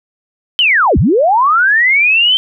sine linear two-way sweep, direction down then up, 3136 to 51.91 to 3136 Hz, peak -7 dBFS, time 0.59-2.37 s, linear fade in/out 0 ms, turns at 0.98 s, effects none

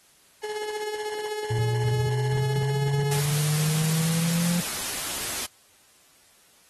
35% pulse tone with tremolo, 424.4 Hz, G#4, 38 cents sharp, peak -26 dBFS, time 0.43-3.2 s, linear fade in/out 10 ms, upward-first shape sine, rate 16 Hz, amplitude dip 45%
triangle exponential sweep, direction up, 114.9 to 175.2 Hz, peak -21 dBFS, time 1.5-4.61 s, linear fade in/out 10 ms
white noise, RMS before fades -30 dBFS, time 3.11-5.46 s, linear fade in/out 5 ms
effects white hiss -58 dBFS RMS until 6.69 s + AAC 32 kbps

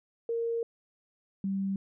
sine tone pair in turn, 463.1 / 194.71 Hz, A#4 / G3, -11 / -11 cents, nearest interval octave + minor third, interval 1500 cents, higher first, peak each -28 dBFS, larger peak neither, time 0.29-0.63 / 1.44-1.76 s, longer first, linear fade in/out 2 ms, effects none

